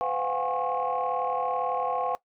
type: tone cluster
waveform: sine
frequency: 507 / 703 / 741 / 813 / 1085 Hz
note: B4 / F5 / F#5 / G#5 / C#6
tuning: +45 / +11 / +2 / -37 / -37 cents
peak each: -31 dBFS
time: 0.01-2.15 s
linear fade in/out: 0 ms
effects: noise-tail reverb RT60 0.1 s tail -19 dB re dry + tanh soft clip ceiling -18 dBFS